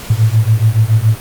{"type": "beating tone pair", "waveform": "sine", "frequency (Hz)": [106.9, 114], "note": ["A2", "A#2"], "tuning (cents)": [-49, -38], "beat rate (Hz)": 7.1, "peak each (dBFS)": -11, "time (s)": [0.1, 1.16], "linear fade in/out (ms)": 5, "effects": ["pink hiss -30 dBFS RMS until 1.2 s", "Opus 48 kbps"]}